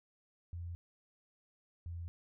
sine tone pair in turn, 86.1 / 85.31 Hz, F2 / F2, -24 / -40 cents, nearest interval unison, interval 16 cents, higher first, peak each -40 / -40 dBFS, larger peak neither, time 0.53-0.75 / 1.86-2.08 s, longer neither, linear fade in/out 0 ms, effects none

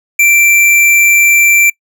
square tone, 2349 Hz, D7, in tune, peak -6 dBFS, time 0.19-1.7 s, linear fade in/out 5 ms, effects noise-tail reverb RT60 0.1 s tail -25 dB re dry

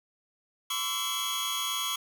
sawtooth tone cluster, 1029 / 1137 / 1329 / 3046 / 3307 Hz, C6 / C#6 / E6 / F#7 / G#7, -29 / +44 / +14 / +50 / -8 cents, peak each -35 / -33 / -37 / -37 / -28 dBFS, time 0.7-1.96 s, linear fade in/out 5 ms, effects none

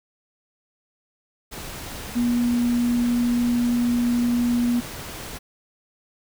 sine tone in noise, 240.4 Hz, B3, 46 cents flat, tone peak -18 dBFS, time 2.15-4.81 s, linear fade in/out 20 ms, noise pink, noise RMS -35 dBFS, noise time 1.51-5.39 s, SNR +14 dB, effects none

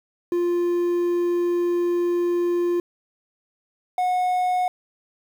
triangle tone pair in turn, 349.2 / 728.9 Hz, F4 / F#5, 0 / -26 cents, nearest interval octave + minor second, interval 1274 cents, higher second, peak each -17 dBFS, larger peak neither, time 0.32-2.8 / 3.98-4.68 s, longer first, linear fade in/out 2 ms, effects 8-bit

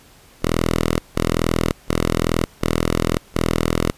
5% pulse tone bursts, 41.2 Hz, E1, in tune, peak -6 dBFS, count 5, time 0.42-3.92 s, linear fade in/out 20 ms, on 580 ms, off 150 ms, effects pink hiss -49 dBFS RMS until 3.97 s + resampled to 32000 Hz

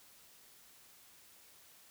silence, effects white hiss -61 dBFS RMS until 1.9 s

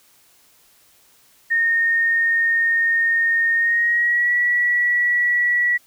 sine tone with pitch glide, 1841 to 1939.2 Hz, A#6 to B6, -22 to -32 cents, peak -15 dBFS, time 1.5-5.78 s, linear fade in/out 20 ms, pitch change +90 cents, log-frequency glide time 3.55-4.33 s, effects white hiss -55 dBFS RMS until 5.86 s

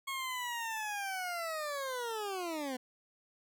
20% pulse linear sweep, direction down, 1096 to 246.9 Hz, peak -31 dBFS, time 0.07-2.77 s, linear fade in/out 10 ms, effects none

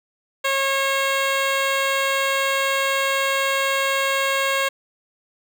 10% pulse tone with notch filter, 544 Hz, C#5, 33 cents flat, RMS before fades -21 dBFS, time 0.44-4.69 s, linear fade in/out 10 ms, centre 11000 Hz, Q 1.1, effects none

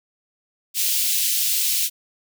white high-pass noise, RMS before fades -21 dBFS, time 0.74-1.9 s, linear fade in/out 50 ms, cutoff 2700 Hz, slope 24 dB/octave, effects none

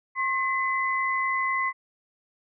sine tone pair together, 1072 / 2024 Hz, C6 / B6, +42 / +42 cents, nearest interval major seventh, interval 1100 cents, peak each -26 dBFS, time 0.15-1.73 s, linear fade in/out 50 ms, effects none

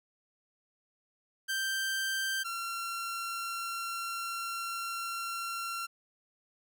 sawtooth tone pair in turn, 1568 / 1366.8 Hz, G6 / F6, 0 / -38 cents, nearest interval major second, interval 238 cents, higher first, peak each -27 / -31 dBFS, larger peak first, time 1.48-2.44 / 2.44-5.87 s, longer second, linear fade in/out 20 ms, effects none

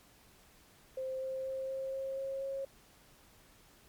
sine tone with pitch steps, 523.3 / 526.6 / 530 / 533.4 / 536.8 / 540.2 / 543.6 Hz, C5 / C5 / C5 / C5 / C5 / C#5 / C#5, 0 / +11 / +22 / +33 / +44 / -45 / -34 cents, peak -35 dBFS, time 0.97-2.65 s, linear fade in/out 5 ms, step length 240 ms, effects pink hiss -62 dBFS RMS until 3.88 s + MP3 96 kbps

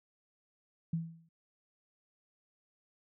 sine tone with exponential decay, 164.81 Hz, E3, in tune, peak -28 dBFS, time 0.93-1.29 s, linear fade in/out 5 ms, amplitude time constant 78 ms, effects none

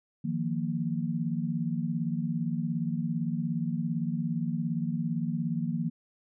sine chord, Eb suspended second, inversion none, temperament equal with one note detuned, 157.19 / 174.61 / 233.1 Hz, Eb3 / F3 / Bb3, +18 / 0 / 0 cents, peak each -32 dBFS, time 0.24-5.9 s, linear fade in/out 10 ms, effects none

